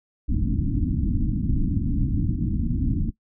pink low-pass noise, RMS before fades -23 dBFS, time 0.28-3.11 s, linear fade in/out 20 ms, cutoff 310 Hz, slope 96 dB/octave, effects noise-tail reverb RT60 0.1 s tail -19 dB re dry

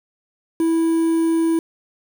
triangle tone with quantisation, 328.4 Hz, E4, 6 cents flat, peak -13 dBFS, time 0.6-1.59 s, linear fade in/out 2 ms, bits 6, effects none

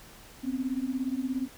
sine beating tone pair, 252.3 / 269.3 Hz, B3 / C#4, +37 / -50 cents, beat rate 17 Hz, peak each -31 dBFS, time 0.43-1.48 s, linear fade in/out 20 ms, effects pink hiss -51 dBFS RMS until 1.57 s

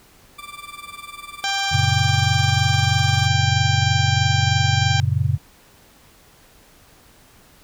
20% pulse tone with tremolo, 1175 Hz, D6, 1 cent sharp, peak -26 dBFS, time 0.38-3.28 s, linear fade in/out 10 ms, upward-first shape triangle, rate 20 Hz, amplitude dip 90%
harmonic tone, 789 Hz, G5, 11 cents sharp, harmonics 1 / 2 / 3 / 4 / 5 / 6 / 7 / 8 / 9, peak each -25 / -26 / -29 / -27 / -30 / -33 / -31 / -36 / -35 dBFS, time 1.44-5 s, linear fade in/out 0 ms
sine chord, F# major, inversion none, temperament just, 92.5 / 115.62 / 138.75 Hz, F#2 / A#2 / C#3, 0 / -14 / +2 cents, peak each -21 dBFS, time 1.71-5.38 s, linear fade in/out 20 ms
effects pink hiss -51 dBFS RMS until 7.63 s

